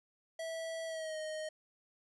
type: tone with pitch glide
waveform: square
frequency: 653 to 622.4 Hz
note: E5 to D#5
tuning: -17 to 0 cents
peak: -39 dBFS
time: 0.39-1.49 s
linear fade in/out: 5 ms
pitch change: -83 cents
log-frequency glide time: 0.86-1.18 s
effects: resampled to 24000 Hz